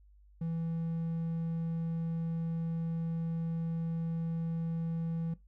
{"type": "tone", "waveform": "triangle", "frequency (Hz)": 165, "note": "E3", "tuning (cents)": 2, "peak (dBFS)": -30, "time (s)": [0.41, 5.34], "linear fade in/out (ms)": 5, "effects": ["noise-tail reverb RT60 0.2 s tail -19 dB re dry", "added 50 Hz sine -57 dBFS peak until 5.47 s"]}